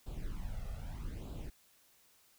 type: noise with flanger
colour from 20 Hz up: brown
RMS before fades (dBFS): -41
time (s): 0.06-1.5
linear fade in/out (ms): 10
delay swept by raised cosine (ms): 0.25 to 1.55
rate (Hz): 0.8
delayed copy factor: +0.9
effects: white hiss -67 dBFS RMS until 2.38 s